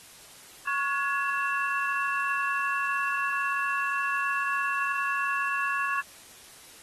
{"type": "tone cluster", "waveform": "sine", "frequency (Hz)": [1108, 1435, 1688, 2696], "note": ["C#6", "F6", "G#6", "E7"], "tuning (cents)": [-1, 47, 28, 38], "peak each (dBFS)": [-29, -35, -29, -34], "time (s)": [0.67, 6.01], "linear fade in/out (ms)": 5, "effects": ["white hiss -50 dBFS RMS until 6.82 s", "AAC 32 kbps"]}